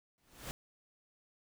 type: noise with exponential growth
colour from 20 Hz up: pink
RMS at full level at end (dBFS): -40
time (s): 0.18-0.51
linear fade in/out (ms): 0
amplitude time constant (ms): 71
effects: none